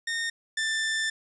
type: tone pair in turn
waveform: sawtooth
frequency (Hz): 1836 / 1775.5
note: A#6 / A6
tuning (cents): -27 / +15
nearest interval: minor second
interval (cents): 58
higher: first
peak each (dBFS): -24 / -22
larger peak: second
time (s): 0.07-0.3 / 0.57-1.1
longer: second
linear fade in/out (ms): 5
effects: resampled to 22050 Hz + 9-bit